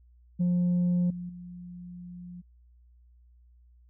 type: tone with level steps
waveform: sine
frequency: 177 Hz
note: F3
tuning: 23 cents sharp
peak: -20 / -34 / -40 dBFS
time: 0.39-2.42 s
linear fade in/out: 20 ms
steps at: 1.1 / 1.29 s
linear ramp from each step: 5 ms
effects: tanh soft clip ceiling -21 dBFS + added 60 Hz sine -55 dBFS peak until 3.89 s